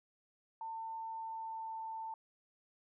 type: tone with pitch glide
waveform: sine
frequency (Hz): 898 to 891.8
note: A5 to A5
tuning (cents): +35 to +23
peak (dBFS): -40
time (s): 0.61-2.14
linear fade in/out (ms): 2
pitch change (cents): -12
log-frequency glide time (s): 1.09-1.79
effects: none